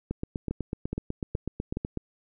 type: two click trains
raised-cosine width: 3 ms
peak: -17 / -17 dBFS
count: 16 / 4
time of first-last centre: 0.11-1.973 / 0.51-1.771 s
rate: 8.05 / 2.38 Hz
effects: none